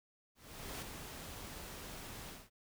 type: noise with ADSR envelope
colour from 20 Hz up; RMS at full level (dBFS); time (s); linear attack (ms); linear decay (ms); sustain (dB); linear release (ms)
pink; -43; 0.35-2.5; 470; 8; -5; 210
effects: none